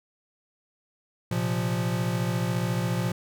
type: chord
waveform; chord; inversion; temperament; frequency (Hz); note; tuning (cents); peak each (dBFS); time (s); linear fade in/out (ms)
square; Bb suspended second; none; equal; 116.54 / 130.81 / 174.61; Bb2 / C3 / F3; 0 / 0 / 0; -29 / -33 / -29; 1.31-3.12; 5
effects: none

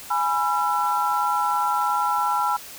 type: chord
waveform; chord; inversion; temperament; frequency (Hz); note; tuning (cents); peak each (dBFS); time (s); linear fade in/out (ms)
sine; E major; first; equal with one note detuned; 830.6 / 987.8 / 1349.3; G#5 / B5 / E6; 0 / 0 / +40; -24; 0.1-2.57; 10
effects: white hiss -40 dBFS RMS until 2.78 s

